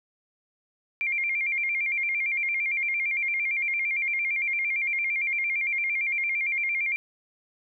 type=tone with vibrato; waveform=sine; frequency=2241 Hz; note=C#7; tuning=18 cents sharp; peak=-24 dBFS; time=1.01-6.96 s; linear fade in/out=0 ms; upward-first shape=square; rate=8.8 Hz; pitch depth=89 cents each way; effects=none